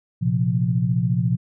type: chord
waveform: sine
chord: Bb suspended second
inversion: none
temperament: equal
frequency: 116.54 / 130.81 / 174.61 Hz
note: Bb2 / C3 / F3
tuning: 0 / 0 / 0 cents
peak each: -22 dBFS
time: 0.21-1.37 s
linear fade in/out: 20 ms
effects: none